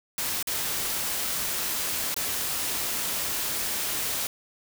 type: noise with dropouts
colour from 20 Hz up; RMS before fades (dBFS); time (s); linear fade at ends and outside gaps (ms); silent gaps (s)
white; -29; 0.18-4.27; 1; 0.427-0.472 / 2.143-2.164
effects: none